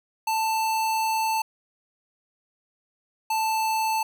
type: tone pair in turn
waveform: square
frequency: 885 / 881.7 Hz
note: A5 / A5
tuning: +10 / +3 cents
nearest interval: unison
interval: 7 cents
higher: first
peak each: -23 dBFS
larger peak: neither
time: 0.27-1.42 / 3.3-4.03 s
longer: first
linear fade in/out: 5 ms
effects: none